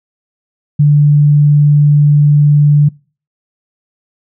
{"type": "tone", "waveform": "sine", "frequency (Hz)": 146.83, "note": "D3", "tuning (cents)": 0, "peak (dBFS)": -4, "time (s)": [0.79, 2.89], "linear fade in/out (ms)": 10, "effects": ["noise-tail reverb RT60 0.4 s tail -26 dB re dry"]}